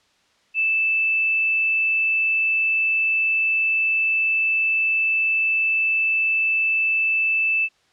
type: tone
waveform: sine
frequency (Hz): 2637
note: E7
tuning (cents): 0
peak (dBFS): -17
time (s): 0.54-7.69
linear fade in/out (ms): 50
effects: white hiss -61 dBFS RMS until 7.92 s + low-pass 5000 Hz 12 dB/octave